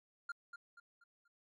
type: tone with echo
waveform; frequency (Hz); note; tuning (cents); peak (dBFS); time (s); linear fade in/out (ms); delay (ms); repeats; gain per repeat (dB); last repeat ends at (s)
triangle; 1400; F6; +4; -37; 0.29-0.32; 5; 240; 4; -8; 1.28
effects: MP3 48 kbps